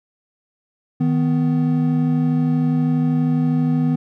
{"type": "tone pair together", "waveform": "triangle", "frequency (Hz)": [157.12, 249.6], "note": ["D#3", "B3"], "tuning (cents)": [17, 19], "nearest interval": "minor sixth", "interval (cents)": 802, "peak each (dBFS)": -16, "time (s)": [1, 3.96], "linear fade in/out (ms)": 10, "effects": []}